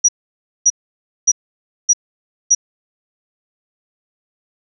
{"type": "tone bursts", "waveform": "sine", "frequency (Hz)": 5800, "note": "F#8", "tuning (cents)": -35, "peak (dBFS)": -7, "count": 5, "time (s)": [0.04, 2.55], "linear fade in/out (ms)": 10, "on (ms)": 46, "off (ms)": 570, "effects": []}